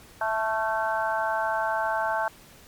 harmonic tone with a mistuned harmonic, 220 Hz, A3, in tune, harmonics 3 / 4 / 5 / 6 / 7, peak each -29 / -27 / -33 / -36 / -30 dBFS, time 0.21-2.28 s, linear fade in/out 2 ms, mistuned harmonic 6, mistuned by +42 cents, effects pink hiss -51 dBFS RMS until 2.67 s + MP3 96 kbps

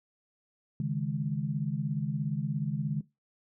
sine chord, C# suspended second, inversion none, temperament equal, 138.59 / 155.56 / 207.7 Hz, C#3 / D#3 / G#3, 0 / 0 / 0 cents, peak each -32 / -32 / -35 dBFS, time 0.8-3.01 s, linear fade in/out 2 ms, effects noise-tail reverb RT60 0.2 s tail -17 dB re dry

